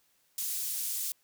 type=high-pass noise; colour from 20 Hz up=pink; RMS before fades=-34 dBFS; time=0.38-1.12 s; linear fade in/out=2 ms; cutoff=7900 Hz; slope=12 dB/octave; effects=white hiss -70 dBFS RMS until 1.23 s